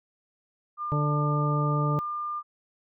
sine tone, 1200 Hz, D6, 37 cents sharp, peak -29 dBFS, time 0.77-2.43 s, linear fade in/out 50 ms
harmonic tone, 147.5 Hz, D3, 8 cents sharp, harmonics 1 / 2 / 3 / 4 / 6, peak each -24 / -34 / -35 / -35 / -37 dBFS, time 0.92-1.99 s, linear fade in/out 0 ms
effects none

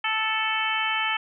harmonic tone with a mistuned harmonic, 438.6 Hz, A4, 6 cents flat, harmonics 2 / 3 / 4 / 5 / 6 / 7, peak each -30 / -30 / -30 / -30 / -30 / -30 dBFS, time 0.04-1.17 s, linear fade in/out 5 ms, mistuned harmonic 5, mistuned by +18 cents, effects none

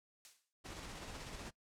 blue noise with exponential decay, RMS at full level -49 dBFS, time 0.25-0.53 s, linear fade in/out 0 ms, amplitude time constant 59 ms
pink noise with tremolo, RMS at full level -47 dBFS, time 0.64-1.51 s, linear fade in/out 20 ms, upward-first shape square, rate 16 Hz, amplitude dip 25%
effects noise-tail reverb RT60 0.1 s tail -20 dB re dry + low-pass 8000 Hz 12 dB/octave

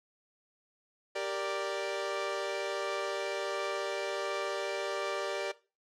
sawtooth chord, G minor, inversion none, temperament equal, 392 / 466.2 / 587.3 Hz, G4 / Bb4 / D5, 0 / 0 / 0 cents, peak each -34 / -35 / -31 dBFS, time 1.15-5.52 s, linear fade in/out 10 ms, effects noise-tail reverb RT60 0.3 s tail -17 dB re dry + low-pass 6000 Hz 12 dB/octave

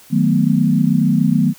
sine chord, B dominant seventh, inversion first, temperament equal, 155.56 / 185 / 220 / 246.9 Hz, D#3 / F#3 / A3 / B3, 0 / 0 / 0 / 0 cents, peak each -17 dBFS, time 0.1-1.54 s, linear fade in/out 50 ms, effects white hiss -45 dBFS RMS until 1.58 s

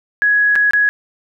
sine tone with dropouts, 1672 Hz, G#6, 11 cents sharp, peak -10 dBFS, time 0.22-0.89 s, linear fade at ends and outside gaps 0 ms, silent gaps 0.555-0.56 / 0.709-0.734 s, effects none

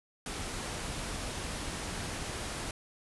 pink low-pass noise, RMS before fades -38 dBFS, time 0.26-2.71 s, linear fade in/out 2 ms, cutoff 11000 Hz, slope 96 dB/octave, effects none

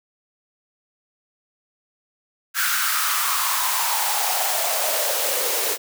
white noise with high-pass filter sweep, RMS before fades -22 dBFS, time 2.54-5.78 s, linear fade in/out 50 ms, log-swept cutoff 1500 to 440 Hz, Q 5.3, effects none

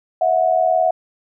sine tone pair together, 648.6 / 728 Hz, E5 / F#5, -28 / -28 cents, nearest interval major second, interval 200 cents, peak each -16 dBFS, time 0.21-0.91 s, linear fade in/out 5 ms, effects none

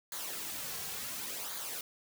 white noise with flanger, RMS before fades -40 dBFS, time 0.12-1.81 s, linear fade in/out 2 ms, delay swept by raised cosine 0.36 to 3.36 ms, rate 0.7 Hz, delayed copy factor -0.6, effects none

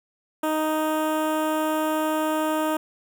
15% pulse tone with notch filter, 311.1 Hz, D#4, in tune, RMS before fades -24 dBFS, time 0.43-2.77 s, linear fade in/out 5 ms, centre 4700 Hz, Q 0.6, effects none

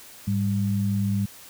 sine tone pair together, 104.9 / 197.4 Hz, G#2 / G3, +18 / +12 cents, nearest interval major seventh, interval 1094 cents, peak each -24 dBFS, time 0.27-1.26 s, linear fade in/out 10 ms, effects white hiss -46 dBFS RMS until 1.49 s

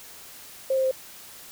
sine tone with pitch steps, 531 / 527 / 523.1 Hz, C5 / C5 / C5, +25 / +12 / -1 cents, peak -20 dBFS, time 0.7-0.913 s, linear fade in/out 5 ms, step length 71 ms, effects white hiss -45 dBFS RMS until 1.51 s

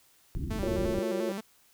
pink low-pass noise, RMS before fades -34 dBFS, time 0.35-0.99 s, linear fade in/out 0 ms, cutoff 360 Hz, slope 96 dB/octave
sawtooth tone with vibrato, 207.7 Hz, G#3, in tune, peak -30 dBFS, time 0.5-1.41 s, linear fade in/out 10 ms, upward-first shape square, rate 5.7 Hz, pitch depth 100 cents each way
sine chord, Gb major seventh, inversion third, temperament just, 346.9 / 370 / 462.5 / 555 Hz, F4 / Gb4 / Bb4 / Db5, -12 / 0 / -14 / +2 cents, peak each -33 / -36 / -39 / -33 dBFS, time 0.63-1.32 s, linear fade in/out 0 ms
effects white hiss -63 dBFS RMS until 1.73 s

